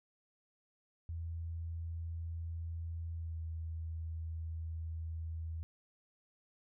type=tone with pitch glide; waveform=sine; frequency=83 to 81.29 Hz; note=E2 to E2; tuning=+12 to -24 cents; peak=-38 dBFS; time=1.09-5.63 s; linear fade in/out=0 ms; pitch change=-36 cents; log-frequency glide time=3.15-3.39 s; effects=none